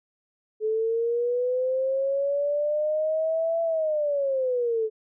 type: linear two-way sweep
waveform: sine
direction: up then down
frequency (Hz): 430 to 669 to 430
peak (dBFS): -22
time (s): 0.6-4.9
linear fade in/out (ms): 50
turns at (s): 3.62
effects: none